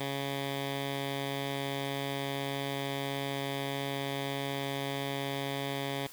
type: tone with low-pass filter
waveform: 10% pulse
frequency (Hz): 138.59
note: C#3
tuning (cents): 0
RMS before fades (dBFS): -35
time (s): 0-6.07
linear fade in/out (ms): 5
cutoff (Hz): 3400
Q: 2.6
effects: white hiss -50 dBFS RMS until 6.12 s